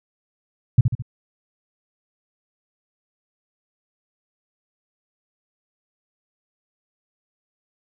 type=tone with echo; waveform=sine; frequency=121.1 Hz; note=B2; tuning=34 cents flat; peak=-7 dBFS; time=0.78-0.81 s; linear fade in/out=5 ms; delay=71 ms; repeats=3; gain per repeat=-6 dB; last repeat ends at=1.023 s; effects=none